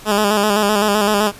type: tone with vibrato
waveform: 10% pulse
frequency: 207.7 Hz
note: G#3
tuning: in tune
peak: -5 dBFS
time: 0.05-1.32 s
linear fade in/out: 50 ms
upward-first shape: square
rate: 7.8 Hz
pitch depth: 48 cents each way
effects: pink hiss -39 dBFS RMS until 1.39 s + resampled to 32000 Hz